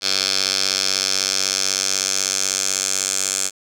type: tone with band-pass filter sweep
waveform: 10% pulse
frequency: 96.1 Hz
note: G2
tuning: 34 cents flat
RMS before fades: -21 dBFS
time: 0.01-3.51 s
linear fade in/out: 50 ms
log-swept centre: 4800 to 7200 Hz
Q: 3.2
effects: none